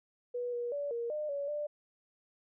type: tone with pitch steps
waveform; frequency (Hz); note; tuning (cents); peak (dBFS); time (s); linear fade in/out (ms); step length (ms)
sine; 487.9 / 479.8 / 574 / 469.6 / 604 / 566 / 592; B4 / A#4 / D5 / A#4 / D5 / C#5 / D5; -21 / +50 / -40 / +13 / +48 / +36 / +14; -33; 0.34-1.67; 10; 190
effects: none